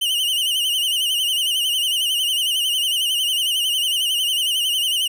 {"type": "tone with vibrato", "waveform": "45% pulse", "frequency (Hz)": 2960, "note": "F#7", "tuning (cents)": 0, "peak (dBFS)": -18, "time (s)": [0.01, 5.08], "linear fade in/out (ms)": 10, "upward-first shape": "sine", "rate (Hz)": 11, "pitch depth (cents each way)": 92, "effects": []}